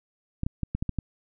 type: clicks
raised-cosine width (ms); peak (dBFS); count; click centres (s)
5; -15; 7; 0.434 / 0.465 / 0.633 / 0.75 / 0.825 / 0.893 / 0.987
effects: none